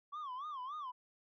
sine tone with vibrato, 1108.7 Hz, C#6, in tune, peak -38 dBFS, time 0.12-0.92 s, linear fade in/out 20 ms, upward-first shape sine, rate 3.5 Hz, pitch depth 190 cents each way, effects tanh soft clip ceiling -40 dBFS

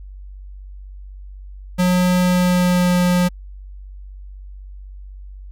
square tone with pitch glide, 180.7 to 178.62 Hz, F#3 to F3, -41 to +39 cents, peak -14 dBFS, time 1.78-3.29 s, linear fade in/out 20 ms, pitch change -20 cents, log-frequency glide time 2.2-2.96 s, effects added 48 Hz sine -33 dBFS peak until 5.51 s

